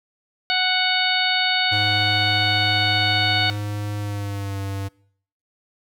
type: harmonic tone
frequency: 740 Hz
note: F#5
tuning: in tune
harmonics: 1 / 2 / 3 / 4 / 5 / 6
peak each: -25 / -25 / -25 / -25 / -25 / -25 dBFS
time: 0.5-3.5 s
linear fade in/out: 0 ms
type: tone with pitch glide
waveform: square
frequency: 103.6 to 98.18 Hz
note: G#2 to G2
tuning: -4 to +3 cents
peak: -26 dBFS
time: 1.71-4.89 s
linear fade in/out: 20 ms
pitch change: -93 cents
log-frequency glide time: 3.98-4.59 s
effects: noise-tail reverb RT60 0.6 s tail -23 dB re dry